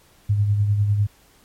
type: tone with tremolo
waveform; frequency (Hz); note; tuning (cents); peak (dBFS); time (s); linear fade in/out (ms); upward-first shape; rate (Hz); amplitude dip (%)
sine; 102.9; G#2; -16; -14; 0.29-1.07; 10; sine; 10; 45
effects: pink hiss -55 dBFS RMS until 1.44 s + MP3 64 kbps